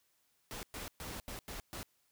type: noise bursts at uneven times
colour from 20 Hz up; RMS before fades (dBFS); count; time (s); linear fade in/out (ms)
pink; -44; 6; 0.51-0.63 / 0.74-0.88 / 1-1.2 / 1.28-1.39 / 1.48-1.6 / 1.73-1.83; 0
effects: white hiss -75 dBFS RMS until 2.11 s